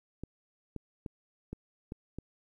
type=clicks; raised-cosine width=3 ms; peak=-26 dBFS; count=6; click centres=0.236 / 0.763 / 1.062 / 1.53 / 1.921 / 2.186 s; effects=11-bit